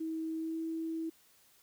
sine tone with pitch glide, 321.3 to 324.8 Hz, E4 to E4, -44 to -26 cents, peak -34 dBFS, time 0-1.1 s, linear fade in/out 10 ms, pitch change +18 cents, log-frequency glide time 0.37-0.59 s, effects white hiss -65 dBFS RMS until 1.62 s

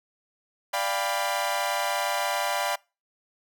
sawtooth chord, G dominant seventh, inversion second, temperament equal with one note detuned, 587.3 / 698.5 / 795.4 / 987.8 Hz, D5 / F5 / G5 / B5, 0 / 0 / +25 / 0 cents, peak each -27 dBFS, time 0.73-2.76 s, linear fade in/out 10 ms, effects noise-tail reverb RT60 0.3 s tail -25 dB re dry

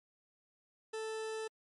40% pulse tone, 440 Hz, A4, in tune, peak -37 dBFS, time 0.93-1.48 s, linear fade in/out 10 ms, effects MP3 48 kbps

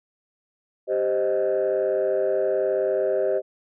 sine chord, C minor, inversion second, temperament equal, 392 / 523.3 / 622.3 Hz, G4 / C5 / Eb5, 0 / 0 / 0 cents, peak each -23 dBFS, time 0.87-3.42 s, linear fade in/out 50 ms, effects tanh soft clip ceiling -15 dBFS

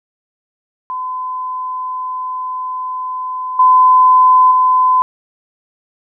sine tone with level steps, 1017 Hz, C6, 50 cents flat, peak -19 / -5 / -8 dBFS, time 0.9-5.02 s, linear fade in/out 0 ms, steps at 3.59 / 4.51 s, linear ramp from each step 5 ms, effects none

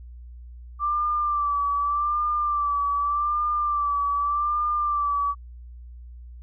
sine tone with vibrato, 1173 Hz, D6, 2 cents flat, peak -21 dBFS, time 0.79-5.35 s, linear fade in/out 50 ms, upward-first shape sine, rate 0.84 Hz, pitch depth 45 cents each way, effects added 60 Hz sine -39 dBFS peak until 6.42 s

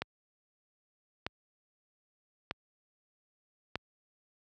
click train, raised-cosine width 0.3 ms, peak -17 dBFS, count 4, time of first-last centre 0.02-3.756 s, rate 0.803 Hz, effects high-pass 60 Hz 12 dB/octave

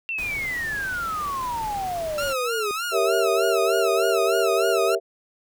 sine exponential sweep, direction down, 2735 to 401.7 Hz, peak -25 dBFS, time 0.09-2.71 s, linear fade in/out 0 ms
pink noise, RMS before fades -38 dBFS, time 0.18-2.33 s, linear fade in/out 5 ms
sawtooth tone with vibrato, 1331 Hz, E6, 16 cents sharp, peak -22 dBFS, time 2.18-4.95 s, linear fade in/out 2 ms, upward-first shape sine, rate 3.3 Hz, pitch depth 130 cents each way
sine chord, G diminished seventh, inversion none, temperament equal, 392 / 466.2 / 554.4 / 659.3 Hz, G4 / Bb4 / Db5 / Fb5, 0 / 0 / 0 / 0 cents, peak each -23 / -24 / -28 / -23 dBFS, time 2.91-5 s, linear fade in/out 50 ms
effects none

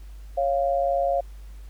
sine tone pair together, 553.2 / 697 Hz, C#5 / F5, -4 / -4 cents, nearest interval major third, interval 400 cents, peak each -23 dBFS, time 0.37-1.21 s, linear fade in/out 10 ms, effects added 50 Hz sine -38 dBFS peak until 1.69 s + pink hiss -58 dBFS RMS until 1.69 s

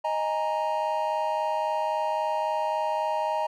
triangle chord, D# suspended fourth, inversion none, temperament just, 622.3 / 829.7 / 933.4 Hz, D#5 / G#5 / A#5, 0 / -2 / +2 cents, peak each -27 / -29 / -26 dBFS, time 0.04-3.47 s, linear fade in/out 10 ms, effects none

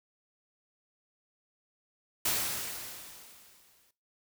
white noise with exponential decay, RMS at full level -28 dBFS, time 2.25-3.91 s, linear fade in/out 5 ms, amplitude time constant 360 ms, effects noise-tail reverb RT60 0.3 s tail -18 dB re dry

